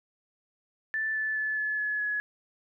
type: tone with pitch steps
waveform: sine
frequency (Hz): 1760 / 1745.8 / 1731.8 / 1717.8 / 1704 / 1690.3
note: A6 / A6 / A6 / A6 / G#6 / G#6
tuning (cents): 0 / -14 / -28 / -42 / +44 / +30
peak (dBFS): -27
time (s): 0.94-2.2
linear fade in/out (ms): 0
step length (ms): 210
effects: none